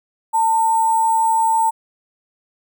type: tone with sample-and-hold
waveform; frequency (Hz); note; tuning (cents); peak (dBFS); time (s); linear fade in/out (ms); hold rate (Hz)
sine; 897; A5; +33; -13; 0.33-1.71; 20; 8820
effects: none